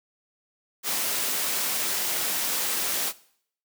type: noise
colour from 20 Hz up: white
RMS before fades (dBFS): -27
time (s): 0.83-3.13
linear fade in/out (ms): 50
effects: noise-tail reverb RT60 0.6 s tail -19 dB re dry + high-pass 200 Hz 12 dB/octave